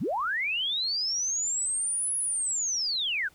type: linear two-way sweep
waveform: sine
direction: up then down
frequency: 98 to 10520 to 1406 Hz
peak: -26 dBFS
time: 0-3.29 s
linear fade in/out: 20 ms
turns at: 2.17 s
effects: pink hiss -60 dBFS RMS until 3.34 s